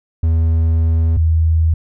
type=tone pair in turn; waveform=triangle / sine; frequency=81.4 / 80.84 Hz; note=E2 / E2; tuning=-21 / -33 cents; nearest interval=unison; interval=12 cents; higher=first; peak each=-9 / -10 dBFS; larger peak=first; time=0.23-1.17 / 1.17-1.74 s; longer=first; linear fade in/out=5 ms; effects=none